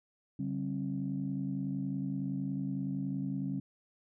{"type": "tone cluster", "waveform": "sine", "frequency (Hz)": [141.9, 192.7, 269.3], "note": ["C#3", "G3", "C#4"], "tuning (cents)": [41, -29, -50], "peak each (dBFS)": [-37, -36, -36], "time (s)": [0.39, 3.6], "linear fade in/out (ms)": 5, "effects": ["tanh soft clip ceiling -24 dBFS"]}